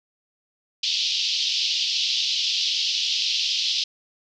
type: band-pass noise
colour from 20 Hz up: pink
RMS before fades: -24 dBFS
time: 0.83-3.84 s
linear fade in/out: 5 ms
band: 2900 to 5400 Hz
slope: 48 dB/octave
effects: none